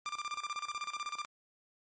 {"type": "tone with tremolo", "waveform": "sawtooth", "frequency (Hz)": 1189, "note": "D6", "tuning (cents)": 21, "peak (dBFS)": -31, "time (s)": [0.06, 1.25], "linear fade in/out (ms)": 0, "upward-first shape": "square", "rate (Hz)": 16, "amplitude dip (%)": 80, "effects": ["low-pass 11000 Hz 12 dB/octave", "MP3 32 kbps"]}